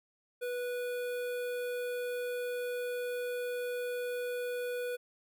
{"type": "tone with notch filter", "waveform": "square", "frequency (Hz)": 491, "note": "B4", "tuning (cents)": -10, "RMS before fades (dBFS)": -36, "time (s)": [0.41, 4.97], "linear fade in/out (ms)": 20, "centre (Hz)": 5800, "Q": 0.89, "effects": []}